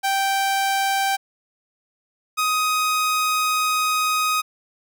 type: tone pair in turn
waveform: sawtooth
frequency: 782 / 1253.6 Hz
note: G5 / D#6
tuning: -4 / +13 cents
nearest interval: minor sixth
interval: 817 cents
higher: second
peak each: -15 dBFS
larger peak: neither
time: 0.03-1.17 / 2.37-4.42 s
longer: second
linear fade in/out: 20 ms
effects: none